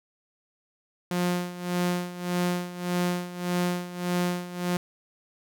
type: tone with tremolo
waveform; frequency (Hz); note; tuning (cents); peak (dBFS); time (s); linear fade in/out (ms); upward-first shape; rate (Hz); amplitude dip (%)
sawtooth; 177.5; F3; +28; -19; 1.11-4.77; 2; sine; 1.7; 80
effects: none